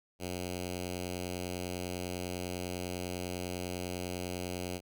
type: tone with notch filter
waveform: 5% pulse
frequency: 90 Hz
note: F#2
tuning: 47 cents flat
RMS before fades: -38 dBFS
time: 0.19-4.81 s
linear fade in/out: 50 ms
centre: 1100 Hz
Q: 0.8
effects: none